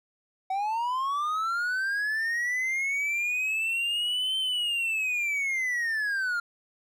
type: linear two-way sweep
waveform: triangle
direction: up then down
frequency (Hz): 749 to 3107 to 1387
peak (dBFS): -24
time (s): 0.5-6.4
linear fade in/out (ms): 5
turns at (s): 4.38
effects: none